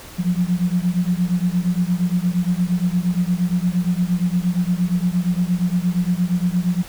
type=beating tone pair; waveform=sine; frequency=174.61 / 183.21 Hz; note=F3 / F#3; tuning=0 / -17 cents; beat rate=8.6 Hz; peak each=-19 / -20 dBFS; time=0.18-6.83 s; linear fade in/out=20 ms; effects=pink hiss -39 dBFS RMS until 6.88 s